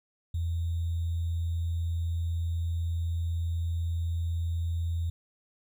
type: tone with sample-and-hold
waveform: sine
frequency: 84 Hz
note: E2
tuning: 33 cents sharp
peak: -27 dBFS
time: 0.34-5.1 s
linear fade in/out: 5 ms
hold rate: 3675 Hz
effects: none